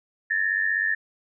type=tone pair together; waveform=sine; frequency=1727 / 1823 Hz; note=A6 / A#6; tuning=-33 / -39 cents; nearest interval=minor second; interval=94 cents; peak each=-24 / -24 dBFS; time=0.3-0.95 s; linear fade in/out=10 ms; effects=none